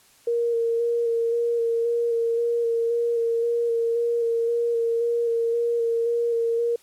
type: tone with vibrato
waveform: sine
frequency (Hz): 466.2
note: A#4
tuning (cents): 0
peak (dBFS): -20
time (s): 0.27-6.76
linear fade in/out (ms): 5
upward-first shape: square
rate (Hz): 1.9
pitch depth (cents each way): 15
effects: white hiss -56 dBFS RMS until 6.82 s + low-pass 12000 Hz 12 dB/octave